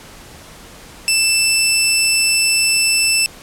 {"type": "tone", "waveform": "15% pulse", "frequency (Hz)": 2653, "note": "E7", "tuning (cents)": 10, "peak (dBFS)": -5, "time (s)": [1.08, 3.26], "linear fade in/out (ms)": 0, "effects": ["pink hiss -39 dBFS RMS until 3.42 s", "low-pass 12000 Hz 12 dB/octave"]}